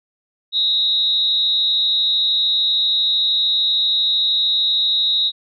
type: tone with amplitude modulation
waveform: sine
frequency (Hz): 3803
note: A#7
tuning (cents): +34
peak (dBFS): -11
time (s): 0.52-5.32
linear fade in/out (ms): 50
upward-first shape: sine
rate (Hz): 233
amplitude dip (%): 75
effects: none